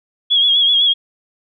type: tone with vibrato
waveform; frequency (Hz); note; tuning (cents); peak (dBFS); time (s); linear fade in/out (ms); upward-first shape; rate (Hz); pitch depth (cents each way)
sine; 3322; G#7; 0; -10; 0.3-0.94; 20; sine; 7.9; 50
effects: none